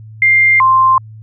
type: tone pair in turn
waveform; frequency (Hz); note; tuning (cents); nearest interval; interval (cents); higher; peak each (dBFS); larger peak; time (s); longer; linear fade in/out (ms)
sine; 2100 / 1050; C7 / C6; +6 / +6; octave; 1200; first; -6 / -6; neither; 0.22-0.6 / 0.6-0.98; neither; 2
effects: added 109 Hz sine -31 dBFS peak until 1.22 s